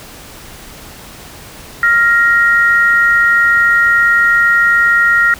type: tone pair together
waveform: sine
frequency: 1396.9 / 1879.2 Hz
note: F6 / A#6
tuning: 0 / +13 cents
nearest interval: perfect fourth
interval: 513 cents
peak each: -10 dBFS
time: 1.83-5.34 s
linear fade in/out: 2 ms
effects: pink hiss -34 dBFS RMS until 5.39 s